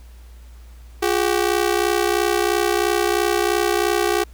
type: ring-modulated tone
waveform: sawtooth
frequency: 383.4 Hz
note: G4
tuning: 38 cents flat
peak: -10 dBFS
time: 1.02-4.24 s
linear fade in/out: 10 ms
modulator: 31.5 Hz
effects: added 59 Hz sine -39 dBFS peak until 4.33 s + pink hiss -54 dBFS RMS until 4.33 s